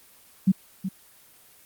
sine tone with echo, 189.9 Hz, F#3, 45 cents sharp, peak -14 dBFS, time 0.47-0.52 s, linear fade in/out 10 ms, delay 370 ms, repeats 1, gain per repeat -11 dB, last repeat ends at 0.89 s, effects white hiss -54 dBFS RMS until 1.65 s + Opus 24 kbps

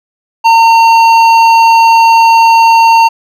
sine tone with hard clipping, 912 Hz, A#5, 38 cents flat, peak -4 dBFS, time 0.44-3.09 s, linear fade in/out 20 ms, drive 10 dB, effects none

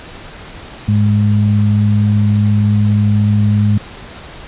sine tone pair together, 104.66 / 208 Hz, G#2 / G#3, +14 / +3 cents, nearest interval octave, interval 1189 cents, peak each -10 / -14 dBFS, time 0.88-3.78 s, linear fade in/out 5 ms, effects pink hiss -33 dBFS RMS until 4.47 s + resampled to 8000 Hz

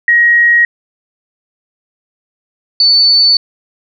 sine tone pair in turn, 1890 / 4495 Hz, A#6 / C#8, +23 / +23 cents, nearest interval octave + minor third, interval 1500 cents, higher second, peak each -5 dBFS, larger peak neither, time 0.08-0.65 / 2.8-3.37 s, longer neither, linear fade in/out 2 ms, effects none

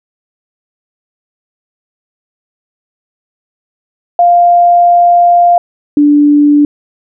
sine tone pair in turn, 698.5 / 292.5 Hz, F5 / D4, 0 / -7 cents, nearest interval octave + minor third, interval 1507 cents, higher first, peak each -3 dBFS, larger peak neither, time 4.19-5.58 / 5.97-6.65 s, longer first, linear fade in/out 2 ms, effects none

